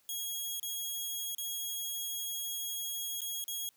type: tone with dropouts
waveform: 10% pulse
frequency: 3302 Hz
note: G#7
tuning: 11 cents flat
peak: -27 dBFS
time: 0.09-3.69 s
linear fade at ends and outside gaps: 1 ms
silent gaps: 0.598-0.629 / 1.349-1.382 / 3.207-3.217 / 3.441-3.48 s
effects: white hiss -69 dBFS RMS until 3.76 s + high-pass 80 Hz 12 dB/octave